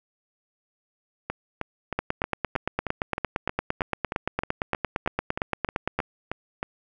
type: two click trains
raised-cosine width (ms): 0.5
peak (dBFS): -13 / -9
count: 18 / 36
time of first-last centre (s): 1.3-6.629 / 1.99-5.99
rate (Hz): 3.19 / 8.75
effects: none